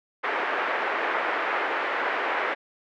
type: band-pass noise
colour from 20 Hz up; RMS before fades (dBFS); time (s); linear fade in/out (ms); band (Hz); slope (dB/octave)
white; -27; 0.23-2.55; 20; 360 to 2000; 24
effects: none